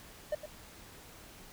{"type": "tone with echo", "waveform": "triangle", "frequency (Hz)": 603, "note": "D5", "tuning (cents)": 46, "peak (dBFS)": -27, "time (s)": [0.32, 0.35], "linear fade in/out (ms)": 5, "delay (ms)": 110, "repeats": 1, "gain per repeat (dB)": -11, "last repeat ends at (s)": 0.46, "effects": ["pink hiss -53 dBFS RMS until 1.52 s"]}